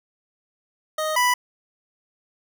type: tone pair in turn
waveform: 25% pulse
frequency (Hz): 622.3 / 987.8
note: D#5 / B5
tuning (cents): 0 / 0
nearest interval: minor sixth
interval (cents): 800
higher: second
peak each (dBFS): -19 / -13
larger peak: second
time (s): 0.98-1.16 / 1.16-1.34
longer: neither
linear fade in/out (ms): 5
effects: none